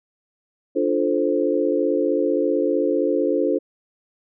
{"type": "chord", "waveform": "sine", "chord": "D minor seventh", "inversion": "none", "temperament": "equal", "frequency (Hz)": [293.7, 349.2, 440, 523.3], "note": ["D4", "F4", "A4", "C5"], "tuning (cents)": [0, 0, 0, 0], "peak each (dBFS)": -23, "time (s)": [0.75, 3.59], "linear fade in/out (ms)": 20, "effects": []}